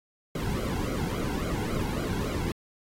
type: noise with flanger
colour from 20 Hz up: brown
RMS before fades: -30 dBFS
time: 0.35-2.52 s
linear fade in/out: 2 ms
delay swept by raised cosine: 1.1 to 1.69 ms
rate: 3.6 Hz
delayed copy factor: -0.8
effects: AAC 48 kbps